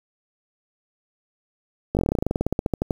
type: slowing click train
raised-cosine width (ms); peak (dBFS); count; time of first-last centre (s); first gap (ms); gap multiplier
2; -8; 22; 1.95-2.908; 19; 1.08
effects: 7-bit